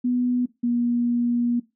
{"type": "tone pair in turn", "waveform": "sine", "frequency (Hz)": [246.9, 239.6], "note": ["B3", "A#3"], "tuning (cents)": [0, 48], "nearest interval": "minor second", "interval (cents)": 52, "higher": "first", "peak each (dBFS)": -19, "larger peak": "neither", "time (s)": [[0.04, 0.46], [0.63, 1.6]], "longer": "second", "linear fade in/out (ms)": 10, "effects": ["noise-tail reverb RT60 0.2 s tail -17 dB re dry"]}